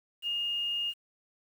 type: tone with quantisation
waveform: sine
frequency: 2839 Hz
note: F7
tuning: 28 cents sharp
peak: -29 dBFS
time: 0.22-0.94 s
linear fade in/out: 50 ms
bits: 9
effects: none